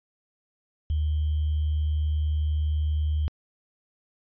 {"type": "tone with sample-and-hold", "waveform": "sine", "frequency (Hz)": 75.9, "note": "D#2", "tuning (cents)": -42, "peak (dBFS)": -22, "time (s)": [0.9, 3.28], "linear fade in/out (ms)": 0, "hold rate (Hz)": 3150, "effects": ["resampled to 11025 Hz"]}